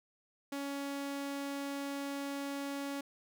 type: tone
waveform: sawtooth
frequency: 280 Hz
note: C#4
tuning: 18 cents sharp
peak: -33 dBFS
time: 0.52-3.01 s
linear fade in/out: 5 ms
effects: none